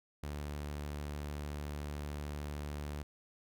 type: tone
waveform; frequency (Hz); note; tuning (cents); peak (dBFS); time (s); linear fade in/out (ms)
sawtooth; 73.42; D2; 0; -35; 0.23-3.03; 5
effects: none